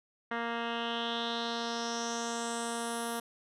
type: tone with low-pass filter sweep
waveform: 10% pulse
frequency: 233.1 Hz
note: A#3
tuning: in tune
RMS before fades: -35 dBFS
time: 0.31-3.2 s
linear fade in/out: 5 ms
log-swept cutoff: 2100 to 12000 Hz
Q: 4
effects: none